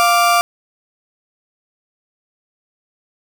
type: tone pair together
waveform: 35% pulse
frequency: 698.5 / 1174.7 Hz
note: F5 / D6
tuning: 0 / 0 cents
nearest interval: major sixth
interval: 900 cents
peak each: -12 dBFS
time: 0-0.41 s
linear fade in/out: 0 ms
effects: none